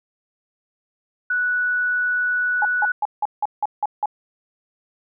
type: tone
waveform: sine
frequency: 1476 Hz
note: F#6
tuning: 5 cents flat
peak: -18 dBFS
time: 1.3-2.92 s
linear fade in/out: 5 ms
type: tone bursts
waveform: sine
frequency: 839 Hz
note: G#5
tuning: 17 cents sharp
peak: -17 dBFS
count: 8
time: 2.62-4.058 s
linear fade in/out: 2 ms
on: 31 ms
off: 170 ms
effects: none